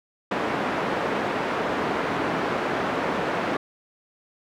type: band-pass noise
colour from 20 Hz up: pink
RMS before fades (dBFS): -26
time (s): 0.31-3.57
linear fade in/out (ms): 5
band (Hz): 250 to 1700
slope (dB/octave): 12
effects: none